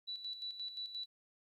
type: tone with tremolo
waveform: sine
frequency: 3951 Hz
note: B7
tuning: in tune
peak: -39 dBFS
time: 0.07-1.06 s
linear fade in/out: 20 ms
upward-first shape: square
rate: 5.7 Hz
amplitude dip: 60%
effects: 13-bit